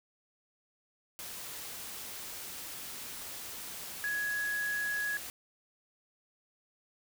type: tone in noise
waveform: sine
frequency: 1673 Hz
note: G#6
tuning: 12 cents sharp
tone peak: -31 dBFS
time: 4.04-5.17 s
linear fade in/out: 0 ms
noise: white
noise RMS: -43 dBFS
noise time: 1.19-5.3 s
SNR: +9 dB
effects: none